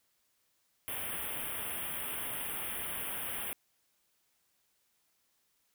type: band-stop noise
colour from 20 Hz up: white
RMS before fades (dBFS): -38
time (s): 0.88-3.53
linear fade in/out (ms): 0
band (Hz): 3400 to 9000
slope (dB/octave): 96
effects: white hiss -75 dBFS RMS until 5.74 s